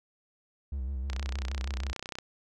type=tone with vibrato; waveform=triangle; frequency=66.3 Hz; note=C2; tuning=23 cents sharp; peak=-29 dBFS; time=0.72-1.93 s; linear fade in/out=5 ms; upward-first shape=square; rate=6.4 Hz; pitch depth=73 cents each way
type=click train; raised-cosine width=0.2 ms; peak=-20 dBFS; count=35; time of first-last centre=1.1-2.186 s; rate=31.3 Hz
effects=none